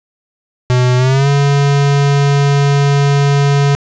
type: tone with pitch glide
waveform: square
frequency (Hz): 125.3 to 141.46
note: B2 to C#3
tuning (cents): +25 to +35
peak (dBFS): -9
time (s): 0.7-3.75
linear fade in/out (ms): 0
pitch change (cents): +210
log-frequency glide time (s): 0.97-1.28
effects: resampled to 16000 Hz + 8-bit